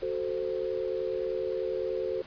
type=chord; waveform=sine; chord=F# diminished; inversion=none; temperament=equal; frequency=370 / 440 / 523.3 Hz; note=F#4 / A4 / C5; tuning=0 / 0 / 0 cents; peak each=-33 dBFS; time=0.02-2.22 s; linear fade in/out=5 ms; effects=pink hiss -50 dBFS RMS until 2.26 s + resampled to 11025 Hz